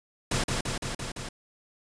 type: noise with echo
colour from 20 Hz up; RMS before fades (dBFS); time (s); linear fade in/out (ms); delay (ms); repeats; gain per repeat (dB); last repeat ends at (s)
pink; -27; 0.31-0.44; 5; 170; 5; -2; 1.29
effects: resampled to 22050 Hz